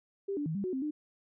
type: tone with pitch steps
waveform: sine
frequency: 395.5 / 291.7 / 159.1 / 199.1 / 368.6 / 263.6 / 301.2 Hz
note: G4 / D4 / D#3 / G3 / F#4 / C4 / D4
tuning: +15 / -12 / +39 / +27 / -7 / +13 / +44 cents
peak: -31 dBFS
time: 0.28-0.91 s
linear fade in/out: 10 ms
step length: 90 ms
effects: none